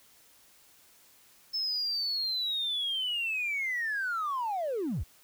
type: linear sweep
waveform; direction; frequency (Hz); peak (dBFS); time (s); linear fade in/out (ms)
triangle; down; 5274 to 39.44; -26; 1.53-5.04; 20
effects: tanh soft clip ceiling -26 dBFS + white hiss -60 dBFS RMS until 5.23 s